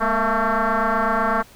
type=tone with frequency modulation; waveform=sine; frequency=238 Hz; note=A#3; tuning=36 cents sharp; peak=-16 dBFS; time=0-1.43 s; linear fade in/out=20 ms; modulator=224 Hz; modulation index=6.2; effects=tanh soft clip ceiling -12 dBFS + pink hiss -48 dBFS RMS until 1.55 s